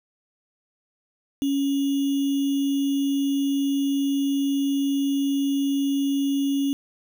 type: tone with sample-and-hold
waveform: sine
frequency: 277.7 Hz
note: C#4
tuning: 3 cents sharp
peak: -20 dBFS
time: 1.42-6.73 s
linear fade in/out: 0 ms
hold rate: 3150 Hz
effects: none